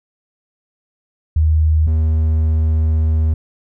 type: tone pair in turn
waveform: sine / triangle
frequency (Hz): 78.3 / 78.89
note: D#2 / D#2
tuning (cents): +11 / +24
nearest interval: unison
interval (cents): 13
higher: second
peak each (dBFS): -10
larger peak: neither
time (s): 1.36-1.87 / 1.87-3.34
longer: second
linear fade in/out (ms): 5
effects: none